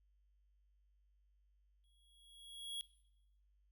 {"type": "tone with exponential growth", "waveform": "square", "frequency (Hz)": 3322, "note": "G#7", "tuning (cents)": 0, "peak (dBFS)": -40, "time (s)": [1.84, 2.81], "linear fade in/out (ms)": 0, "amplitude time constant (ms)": 210, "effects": ["noise-tail reverb RT60 0.9 s tail -19 dB re dry", "added 50 Hz sine -70 dBFS peak until 3.71 s"]}